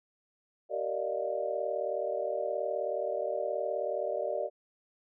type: tone cluster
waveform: sine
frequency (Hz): 386.4 / 463.1 / 579 / 618 / 701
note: G4 / A#4 / D5 / D#5 / F5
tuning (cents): -25 / -11 / -25 / -12 / +6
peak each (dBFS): -39 / -37 / -34 / -35 / -40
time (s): 0.69-4.5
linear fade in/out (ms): 50
effects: none